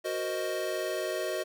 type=chord; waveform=square; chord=C half-diminished seventh; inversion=second; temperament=equal; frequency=370 / 466.2 / 523.3 / 622.3 Hz; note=Gb4 / Bb4 / C5 / Eb5; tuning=0 / 0 / 0 / 0 cents; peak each=-36 / -40 / -39 / -34 dBFS; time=0.04-1.44 s; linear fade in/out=20 ms; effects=none